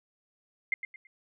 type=tone with echo; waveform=sine; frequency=2100 Hz; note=C7; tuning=6 cents sharp; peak=-24 dBFS; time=0.72-0.74 s; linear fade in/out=2 ms; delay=110 ms; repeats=3; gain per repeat=-10 dB; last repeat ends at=1.07 s; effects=none